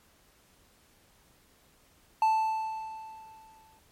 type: tone with exponential decay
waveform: triangle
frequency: 880 Hz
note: A5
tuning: in tune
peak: -18 dBFS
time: 2.22-3.79 s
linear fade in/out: 2 ms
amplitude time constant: 340 ms
effects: pink hiss -63 dBFS RMS until 3.91 s + MP3 64 kbps